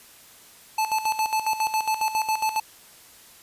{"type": "tone with tremolo", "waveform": "square", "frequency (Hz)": 872, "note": "A5", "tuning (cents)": -16, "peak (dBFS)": -21, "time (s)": [0.78, 2.6], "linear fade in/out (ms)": 5, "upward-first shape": "square", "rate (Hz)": 7.3, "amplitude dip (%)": 70, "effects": ["white hiss -50 dBFS RMS until 3.42 s", "resampled to 32000 Hz"]}